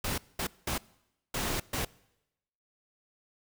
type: noise bursts at uneven times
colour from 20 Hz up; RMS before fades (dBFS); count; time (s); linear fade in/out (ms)
pink; -32; 5; 0.04-0.18 / 0.39-0.47 / 0.67-0.78 / 1.34-1.6 / 1.73-1.85; 5
effects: noise-tail reverb RT60 0.9 s tail -23 dB re dry